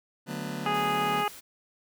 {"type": "chord", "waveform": "sawtooth", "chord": "B minor seventh", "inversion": "first", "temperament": "just", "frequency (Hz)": [148.16, 185.21, 222.2, 246.9], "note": ["D3", "F#3", "A3", "B3"], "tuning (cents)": [16, 2, 17, 0], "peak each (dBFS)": -34, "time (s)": [0.26, 1.25], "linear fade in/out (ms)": 50}
{"type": "harmonic tone", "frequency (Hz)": 414.1, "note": "G#4", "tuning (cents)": -5, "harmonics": [1, 2, 3, 4, 5, 6, 7], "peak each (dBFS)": [-34, -28, -30, -39, -39, -38, -37], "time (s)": [0.66, 1.28], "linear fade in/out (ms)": 2}
{"type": "noise", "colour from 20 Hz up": "white", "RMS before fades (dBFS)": -46, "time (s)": [0.73, 1.41], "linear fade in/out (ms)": 20}
{"effects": []}